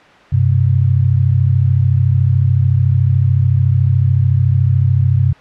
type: tone pair together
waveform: sine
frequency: 96.15 / 129.9 Hz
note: G2 / C3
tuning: -33 / -12 cents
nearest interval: perfect fourth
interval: 521 cents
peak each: -12 dBFS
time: 0.32-5.33 s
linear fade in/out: 10 ms
effects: white hiss -42 dBFS RMS until 5.4 s + low-pass 2000 Hz 12 dB/octave